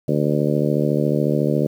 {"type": "harmonic tone", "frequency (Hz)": 74, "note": "D2", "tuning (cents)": 14, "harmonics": [2, 3, 4, 5, 6, 7, 8], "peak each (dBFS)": [-21, -23, -24, -25, -26, -26, -27], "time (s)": [0.08, 1.67], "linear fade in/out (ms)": 5, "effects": ["8-bit"]}